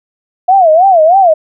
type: tone with vibrato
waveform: sine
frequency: 698.5 Hz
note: F5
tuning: in tune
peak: -3 dBFS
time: 0.48-1.34 s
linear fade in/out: 10 ms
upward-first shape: sine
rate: 3.2 Hz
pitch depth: 210 cents each way
effects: none

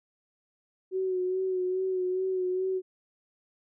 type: tone with vibrato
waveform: sine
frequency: 371.5 Hz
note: F#4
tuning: 7 cents sharp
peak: -26 dBFS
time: 0.91-2.82 s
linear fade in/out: 50 ms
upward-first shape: sine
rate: 2.4 Hz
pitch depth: 32 cents each way
effects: none

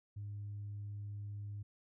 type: tone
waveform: sine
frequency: 102.6 Hz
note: G#2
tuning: 21 cents flat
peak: -40 dBFS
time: 0.16-1.63 s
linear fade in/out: 10 ms
effects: tanh soft clip ceiling -38 dBFS

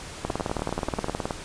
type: two click trains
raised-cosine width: 1 ms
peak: -15 / -12 dBFS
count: 9 / 21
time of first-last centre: 0.3-1.084 / 0.25-1.308 s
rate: 10.2 / 18.9 Hz
effects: pink hiss -39 dBFS RMS until 1.44 s + resampled to 22050 Hz

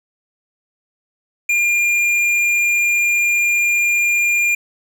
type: tone with tanh clipping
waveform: sine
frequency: 2405 Hz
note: D7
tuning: 41 cents sharp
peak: -15 dBFS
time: 1.49-4.55 s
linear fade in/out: 5 ms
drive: 11 dB
effects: none

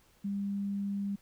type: tone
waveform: sine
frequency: 200 Hz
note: G3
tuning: 35 cents sharp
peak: -31 dBFS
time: 0.24-1.16 s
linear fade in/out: 10 ms
effects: pink hiss -65 dBFS RMS until 1.21 s

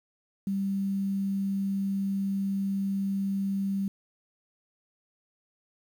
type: tone with quantisation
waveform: sine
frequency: 196 Hz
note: G3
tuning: in tune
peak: -26 dBFS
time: 0.47-3.88 s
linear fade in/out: 2 ms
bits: 9
effects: none

